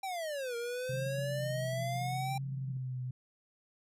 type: exponential two-way sweep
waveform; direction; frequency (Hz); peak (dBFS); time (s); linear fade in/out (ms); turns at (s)
square; down then up; 793 to 466.2 to 793; -36; 0.03-2.38; 5; 0.56
type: tone with vibrato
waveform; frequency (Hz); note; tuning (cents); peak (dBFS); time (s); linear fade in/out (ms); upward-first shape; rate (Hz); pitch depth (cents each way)
sine; 130.81; C3; 0; -35; 0.89-3.11; 5; triangle; 0.82; 63
type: band-pass noise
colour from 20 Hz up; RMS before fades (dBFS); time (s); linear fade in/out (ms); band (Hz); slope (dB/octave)
white; -49; 0.91-2.77; 2; 150 to 180; 96
effects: resampled to 32000 Hz